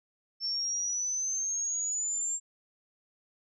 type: exponential sweep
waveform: sine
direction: up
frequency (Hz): 5390 to 7440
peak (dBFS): -29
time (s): 0.4-2.4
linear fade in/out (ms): 50
effects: none